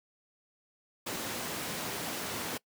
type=high-pass noise; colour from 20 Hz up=pink; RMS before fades=-37 dBFS; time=1.06-2.58 s; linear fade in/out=10 ms; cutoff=180 Hz; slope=12 dB/octave; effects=noise-tail reverb RT60 0.1 s tail -23 dB re dry